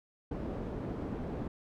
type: low-pass noise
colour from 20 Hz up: white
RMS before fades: -38 dBFS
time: 0.31-1.48 s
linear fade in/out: 5 ms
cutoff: 360 Hz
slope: 12 dB/octave
effects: none